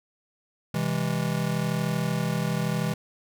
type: chord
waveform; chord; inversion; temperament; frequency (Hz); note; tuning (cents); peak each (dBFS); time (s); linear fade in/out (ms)
square; C augmented; none; just; 130.81 / 163.52 / 204.4; C3 / E3 / G#3; 0 / -14 / -27; -31 / -28 / -31; 0.74-2.94; 5
effects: none